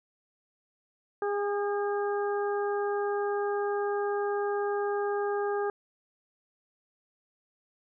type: harmonic tone with a mistuned harmonic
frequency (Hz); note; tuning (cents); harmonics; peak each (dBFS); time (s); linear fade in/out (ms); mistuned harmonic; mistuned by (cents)
408; G#4; -31; 1 / 2 / 3 / 4; -28 / -34 / -38 / -40; 1.22-5.7; 2; 4; -19
effects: none